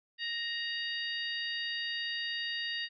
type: harmonic tone with a mistuned harmonic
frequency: 932.3 Hz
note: A#5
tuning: in tune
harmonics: 2 / 3 / 4 / 5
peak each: -37 / -39 / -40 / -41 dBFS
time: 0.18-2.89 s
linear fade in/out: 50 ms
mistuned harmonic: 3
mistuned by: +29 cents
effects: none